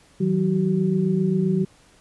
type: tone cluster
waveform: sine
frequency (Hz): 159.6 / 187.2 / 378.5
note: D#3 / F#3 / F#4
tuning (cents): +44 / +20 / +39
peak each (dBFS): -24 / -20 / -25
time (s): 0.2-1.65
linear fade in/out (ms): 10
effects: pink hiss -55 dBFS RMS until 2 s + resampled to 24000 Hz